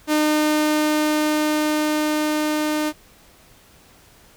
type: tone with level ramp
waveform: sawtooth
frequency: 304.2 Hz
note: D#4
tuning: 39 cents flat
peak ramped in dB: -12 to -16 dBFS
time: 0.07-2.93 s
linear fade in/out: 50 ms
effects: pink hiss -51 dBFS RMS until 4.36 s